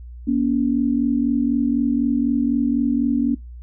sine tone pair together, 238.7 / 282.7 Hz, A#3 / C#4, +41 / +34 cents, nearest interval minor third, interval 293 cents, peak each -19 dBFS, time 0.27-3.35 s, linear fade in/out 10 ms, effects noise-tail reverb RT60 0.2 s tail -21 dB re dry + added 60 Hz sine -34 dBFS peak until 3.62 s

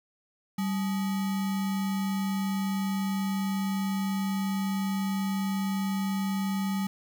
sine tone with sample-and-hold, 194.5 Hz, G3, 13 cents flat, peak -26 dBFS, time 0.58-6.87 s, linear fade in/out 5 ms, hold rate 1050 Hz, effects none

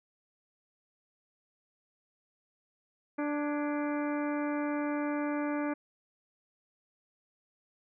harmonic tone with a mistuned harmonic, 293.7 Hz, D4, in tune, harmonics 1 / 2 / 3 / 4 / 5 / 6 / 7 / 8, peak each -31 / -37 / -41 / -43 / -45 / -47 / -48 / -49 dBFS, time 3.18-5.74 s, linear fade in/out 10 ms, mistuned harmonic 6, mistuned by -82 cents, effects none

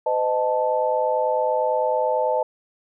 sine tone cluster, 509 / 618 / 878 Hz, C5 / D#5 / A5, -48 / -12 / -4 cents, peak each -23 dBFS, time 0.06-2.43 s, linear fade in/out 5 ms, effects none

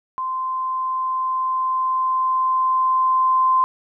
sine tone with level ramp, 1038 Hz, C6, 14 cents flat, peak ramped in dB -22 to -13 dBFS, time 0.18-3.64 s, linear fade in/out 0 ms, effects none

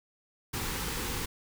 pink band-stop noise, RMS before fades -34 dBFS, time 0.53-1.26 s, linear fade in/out 10 ms, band 530 to 770 Hz, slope 96 dB/octave, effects none

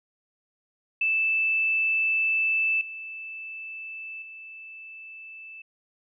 sine tone with level steps, 2637 Hz, E7, in tune, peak -21 / -35 / -40 dBFS, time 1.01-5.62 s, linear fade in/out 5 ms, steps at 2.81 / 4.22 s, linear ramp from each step 2 ms, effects none

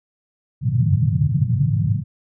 pink band-pass noise, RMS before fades -18 dBFS, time 0.61-2.04 s, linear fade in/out 50 ms, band 100 to 160 Hz, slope 48 dB/octave, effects none

